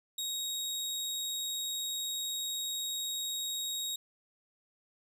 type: tone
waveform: 25% pulse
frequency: 3772 Hz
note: A#7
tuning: 20 cents sharp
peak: -30 dBFS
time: 0.18-3.96 s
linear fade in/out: 5 ms
effects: none